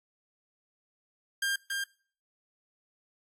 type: tone with echo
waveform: sawtooth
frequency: 1600 Hz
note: G6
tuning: 35 cents sharp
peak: -24 dBFS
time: 1.42-1.56 s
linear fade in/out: 5 ms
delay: 280 ms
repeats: 1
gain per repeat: -3 dB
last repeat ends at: 1.84 s
effects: noise-tail reverb RT60 0.5 s tail -24 dB re dry + AAC 48 kbps